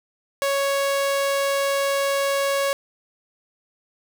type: tone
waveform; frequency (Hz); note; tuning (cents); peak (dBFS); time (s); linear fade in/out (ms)
sawtooth; 555; C#5; +2; -16; 0.42-2.73; 0
effects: none